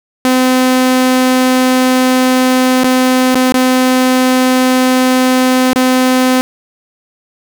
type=tone with dropouts; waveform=sawtooth; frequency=256.1 Hz; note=C4; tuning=37 cents flat; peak=-4 dBFS; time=0.25-6.41 s; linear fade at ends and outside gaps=0 ms; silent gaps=2.836-2.843 / 3.345-3.355 / 3.522-3.542 / 5.732-5.759 s; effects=none